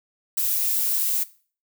violet noise with ADSR envelope, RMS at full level -21 dBFS, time 0.37-1.24 s, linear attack 8 ms, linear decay 5 ms, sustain -2 dB, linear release 14 ms, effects noise-tail reverb RT60 0.4 s tail -18 dB re dry

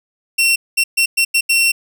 sawtooth tone bursts at uneven times, 2720 Hz, F7, 46 cents flat, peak -8 dBFS, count 6, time 0.38-0.56 / 0.77-0.84 / 0.97-1.06 / 1.17-1.25 / 1.34-1.41 / 1.49-1.72 s, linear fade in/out 10 ms, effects none

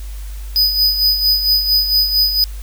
square tone with tremolo, 4985 Hz, D#8, 2 cents sharp, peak -10 dBFS, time 0.56-2.44 s, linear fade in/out 0 ms, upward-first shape sine, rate 4.4 Hz, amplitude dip 60%, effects added 50 Hz sine -25 dBFS peak until 2.62 s + white hiss -42 dBFS RMS until 2.62 s

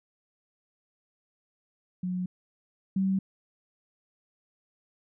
sine tone pair in turn, 181.8 / 191.83 Hz, F#3 / G3, -30 / -37 cents, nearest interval minor second, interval 93 cents, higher second, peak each -28 / -23 dBFS, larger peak second, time 2.03-2.26 / 2.96-3.19 s, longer neither, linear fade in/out 5 ms, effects none

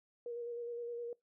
sine tone with vibrato, 474.2 Hz, A#4, 30 cents sharp, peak -39 dBFS, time 0.26-1.13 s, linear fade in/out 2 ms, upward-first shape square, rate 9.7 Hz, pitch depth 18 cents each way, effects noise-tail reverb RT60 0.2 s tail -24 dB re dry

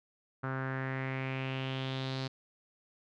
sawtooth tone with low-pass filter sweep, 132.4 Hz, C3, 21 cents sharp, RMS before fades -36 dBFS, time 0.43-2.28 s, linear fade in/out 10 ms, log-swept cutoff 1400 to 4400 Hz, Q 4.1, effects none

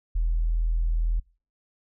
sine tone, 40.97 Hz, E1, 10 cents flat, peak -20 dBFS, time 0.15-1.2 s, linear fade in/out 10 ms, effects noise-tail reverb RT60 0.4 s tail -26 dB re dry + tanh soft clip ceiling -16 dBFS

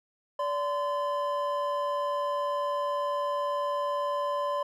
triangle tone pair together, 578 / 1028 Hz, D5 / C6, -28 / -31 cents, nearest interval minor seventh, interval 997 cents, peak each -28 dBFS, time 0.39-4.63 s, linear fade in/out 5 ms, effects none

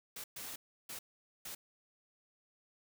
white noise bursts at uneven times, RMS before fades -45 dBFS, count 4, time 0.16-0.24 / 0.36-0.56 / 0.89-0.99 / 1.45-1.55 s, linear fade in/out 5 ms, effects none

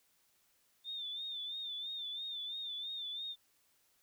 sine tone with vibrato, 3585 Hz, A7, 32 cents sharp, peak -39 dBFS, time 0.84-3.36 s, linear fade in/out 50 ms, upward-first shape sine, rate 3 Hz, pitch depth 67 cents each way, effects white hiss -73 dBFS RMS until 4.02 s

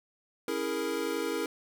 square chord, A# half-diminished seventh, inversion first, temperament equal, 277.2 / 329.6 / 415.3 / 466.2 Hz, C#4 / E4 / G#4 / A#4, 0 / 0 / 0 / 0 cents, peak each -39 / -36 / -36 / -35 dBFS, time 0.48-1.46 s, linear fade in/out 2 ms, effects none

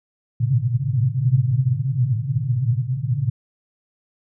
white band-pass noise, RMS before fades -20 dBFS, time 0.4-3.3 s, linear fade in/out 10 ms, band 110 to 140 Hz, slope 96 dB/octave, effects none

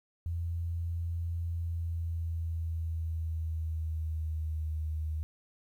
sine tone with pitch glide, 84.5 to 77.94 Hz, E2 to D#2, +43 to +4 cents, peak -31 dBFS, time 0.26-5.23 s, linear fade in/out 0 ms, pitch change -139 cents, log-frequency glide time 1.46-4.75 s, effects 11-bit

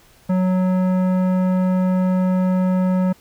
triangle tone with tanh clipping, 184.7 Hz, F#3, 3 cents flat, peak -17 dBFS, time 0.29-3.13 s, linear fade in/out 10 ms, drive 18 dB, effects pink hiss -52 dBFS RMS until 3.2 s

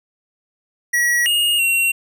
square tone with pitch steps, 1921 / 2853 / 2739 Hz, B6 / F7 / F7, -48 / +36 / -34 cents, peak -15 dBFS, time 0.93-1.92 s, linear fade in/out 10 ms, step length 330 ms, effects none

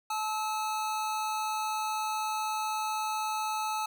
square tone pair together, 864 / 1296 Hz, A5 / E6, -32 / -30 cents, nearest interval perfect fifth, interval 702 cents, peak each -32 / -36 dBFS, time 0.1-3.86 s, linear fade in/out 5 ms, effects none

